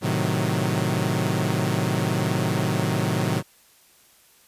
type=chord; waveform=sawtooth; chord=A diminished seventh; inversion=none; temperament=equal; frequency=110 / 130.81 / 155.56 / 185 Hz; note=A2 / C3 / Eb3 / Gb3; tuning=0 / 0 / 0 / 0 cents; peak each=-23 dBFS; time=0.01-3.43 s; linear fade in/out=50 ms; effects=white hiss -56 dBFS RMS until 4.47 s + resampled to 32000 Hz